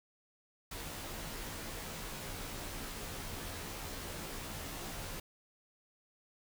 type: noise with comb filter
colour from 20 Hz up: pink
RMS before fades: -43 dBFS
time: 0.71-5.2 s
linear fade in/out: 5 ms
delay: 16 ms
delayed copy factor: -1
effects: none